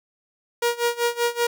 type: tone with tremolo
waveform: sawtooth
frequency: 474.8 Hz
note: A#4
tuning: 32 cents sharp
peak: -14 dBFS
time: 0.62-1.47 s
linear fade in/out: 5 ms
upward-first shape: sine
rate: 5.2 Hz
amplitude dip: 90%
effects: none